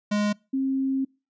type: tone pair in turn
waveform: square / sine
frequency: 207.7 / 267.5 Hz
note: G#3 / C4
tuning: 0 / +38 cents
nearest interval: major third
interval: 438 cents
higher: second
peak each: -22 dBFS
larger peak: neither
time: 0.11-0.33 / 0.53-1.05 s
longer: second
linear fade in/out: 10 ms
effects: noise-tail reverb RT60 0.3 s tail -25 dB re dry + resampled to 16000 Hz